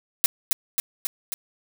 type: noise with echo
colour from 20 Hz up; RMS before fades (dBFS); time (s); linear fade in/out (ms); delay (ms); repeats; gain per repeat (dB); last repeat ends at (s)
blue; -17; 0.24-0.26; 0; 270; 4; -3; 1.34
effects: none